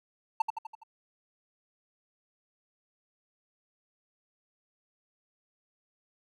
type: tone with echo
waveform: triangle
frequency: 890 Hz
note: A5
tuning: 20 cents sharp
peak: -20 dBFS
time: 0.4-0.42 s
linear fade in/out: 5 ms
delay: 83 ms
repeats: 5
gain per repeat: -5 dB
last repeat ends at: 0.835 s
effects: none